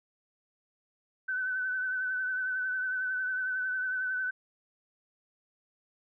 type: tone with vibrato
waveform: sine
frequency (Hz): 1514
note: F#6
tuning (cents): +39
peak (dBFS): -29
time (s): 1.28-4.31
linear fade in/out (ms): 10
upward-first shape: triangle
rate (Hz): 11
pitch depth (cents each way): 39
effects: none